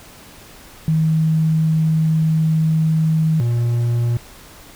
sine / triangle tone pair in turn, 158.7 / 118.89 Hz, D#3 / A#2, +35 / +35 cents, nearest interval perfect fourth, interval 500 cents, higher first, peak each -13 dBFS, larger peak neither, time 0.88-3.4 / 3.4-4.17 s, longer first, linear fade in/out 0 ms, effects pink hiss -42 dBFS RMS until 4.75 s

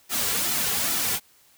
white noise with flanger, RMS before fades -25 dBFS, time 0.09-1.2 s, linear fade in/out 50 ms, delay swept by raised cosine 1.8 to 3.3 ms, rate 2.4 Hz, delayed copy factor -0.65, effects white hiss -58 dBFS RMS until 1.57 s

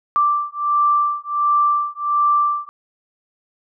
sine beating tone pair, 1174 / 1175.4 Hz, D6 / D6, -1 / +1 cents, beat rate 1.4 Hz, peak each -18 dBFS, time 0.16-2.69 s, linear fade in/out 0 ms, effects none

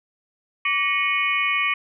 sine tone cluster, 1148 / 1887 / 2199 / 2459 / 2966 Hz, D6 / A#6 / C#7 / D#7 / F#7, -40 / +21 / -14 / -21 / +4 cents, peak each -26 / -29 / -23 / -24 / -30 dBFS, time 0.65-1.74 s, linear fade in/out 5 ms, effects none

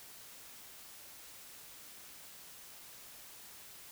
silence, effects white hiss -53 dBFS RMS until 3.91 s

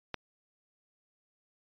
click, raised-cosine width 0.3 ms, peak -18 dBFS, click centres 0.143 s, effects resampled to 11025 Hz

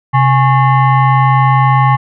sine tone with frequency modulation, 131.8 Hz, C3, 13 cents sharp, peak -6 dBFS, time 0.13-1.97 s, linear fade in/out 20 ms, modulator 964 Hz, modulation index 1.1, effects none

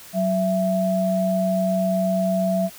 sine tone pair together, 186.61 / 665 Hz, F#3 / E5, +15 / +15 cents, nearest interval octave + minor seventh, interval 2200 cents, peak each -21 dBFS, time 0.13-2.7 s, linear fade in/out 50 ms, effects white hiss -43 dBFS RMS until 2.78 s

